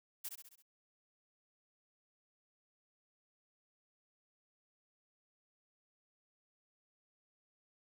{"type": "noise with echo", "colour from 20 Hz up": "blue", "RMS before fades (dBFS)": -42, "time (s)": [0.24, 0.29], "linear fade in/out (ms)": 10, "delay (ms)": 67, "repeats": 5, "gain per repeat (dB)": -5, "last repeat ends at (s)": 0.625, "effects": []}